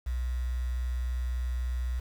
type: tone with quantisation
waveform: sine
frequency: 61.8 Hz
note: B1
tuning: 2 cents sharp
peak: -28 dBFS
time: 0.06-2 s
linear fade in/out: 10 ms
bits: 8
effects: none